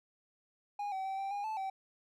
triangle tone with pitch steps, 819 / 765 / 772 / 782 / 813 / 873 / 771 Hz, G#5 / G5 / G5 / G5 / G#5 / A5 / G5, -24 / -42 / -27 / -4 / -37 / -14 / -29 cents, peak -33 dBFS, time 0.79-1.7 s, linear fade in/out 5 ms, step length 130 ms, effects none

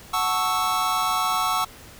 square chord, F# minor seventh, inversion none, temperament equal with one note detuned, 740 / 880 / 1108.7 / 1314.7 Hz, F#5 / A5 / C#6 / E6, 0 / 0 / 0 / -5 cents, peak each -29 / -30 / -26 / -26 dBFS, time 0.13-1.65 s, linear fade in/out 10 ms, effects pink hiss -45 dBFS RMS until 1.99 s

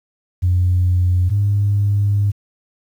sine tone pair in turn, 90.2 / 101.6 Hz, F#2 / G#2, -44 / -38 cents, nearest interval major second, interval 206 cents, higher second, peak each -11 / -12 dBFS, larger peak first, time 0.42-1.3 / 1.3-2.32 s, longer second, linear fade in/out 20 ms, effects tanh soft clip ceiling -8 dBFS + 8-bit

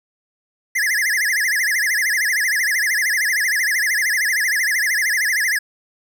square tone with vibrato, 1864.7 Hz, A#6, in tune, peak -17 dBFS, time 0.75-5.59 s, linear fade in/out 10 ms, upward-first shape sine, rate 13 Hz, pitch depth 210 cents each way, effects none

